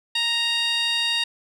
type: tone with band-pass filter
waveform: 15% pulse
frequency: 932.3 Hz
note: A#5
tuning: in tune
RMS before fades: -23 dBFS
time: 0.15-1.24 s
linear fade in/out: 5 ms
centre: 3800 Hz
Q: 2
effects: none